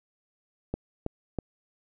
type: click train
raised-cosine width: 2 ms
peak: -16 dBFS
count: 3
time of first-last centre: 0.74-1.387 s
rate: 3.09 Hz
effects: none